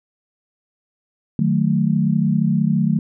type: chord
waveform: sine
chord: D# diminished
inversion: none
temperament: equal with one note detuned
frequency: 153.95 / 185 / 220 Hz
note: D#3 / F#3 / A3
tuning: -18 / 0 / 0 cents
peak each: -19 dBFS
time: 1.39-2.99 s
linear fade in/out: 2 ms
effects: none